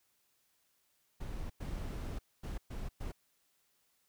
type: noise bursts at uneven times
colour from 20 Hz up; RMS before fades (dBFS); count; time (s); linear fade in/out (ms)
brown; -40; 5; 1.2-1.5 / 1.6-2.19 / 2.43-2.58 / 2.7-2.89 / 3-3.12; 10
effects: white hiss -75 dBFS RMS until 4.08 s